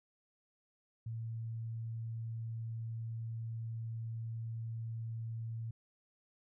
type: tone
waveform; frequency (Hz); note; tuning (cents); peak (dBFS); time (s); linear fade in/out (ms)
sine; 113.7; A#2; -43; -38; 1.06-5.71; 5
effects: none